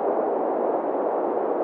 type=band-pass noise; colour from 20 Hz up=white; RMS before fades=-24 dBFS; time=0-1.63 s; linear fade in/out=0 ms; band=330 to 710 Hz; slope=24 dB/octave; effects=none